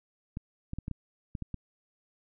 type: clicks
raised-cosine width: 5 ms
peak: -23 dBFS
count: 8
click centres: 0.371 / 0.734 / 0.786 / 0.881 / 0.913 / 1.352 / 1.423 / 1.543 s
effects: none